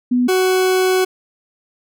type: tone pair in turn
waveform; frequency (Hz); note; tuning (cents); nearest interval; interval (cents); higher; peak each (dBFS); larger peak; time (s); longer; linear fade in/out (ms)
sine / 40% pulse; 247.3 / 372.5; B3 / F#4; +3 / +12; perfect fifth; 709; second; -12; neither; 0.11-0.28 / 0.28-1.05; second; 10
effects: none